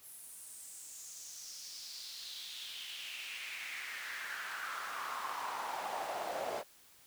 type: noise with high-pass filter sweep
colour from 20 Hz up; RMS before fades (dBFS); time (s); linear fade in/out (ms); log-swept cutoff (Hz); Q
brown; -43; 0.01-6.64; 50; 11000 to 580; 3.7
effects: white hiss -62 dBFS RMS until 7.06 s